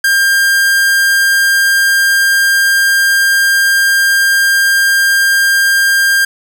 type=tone; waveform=45% pulse; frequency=1599 Hz; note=G6; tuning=34 cents sharp; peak=-8 dBFS; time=0.04-6.25 s; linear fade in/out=5 ms; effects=none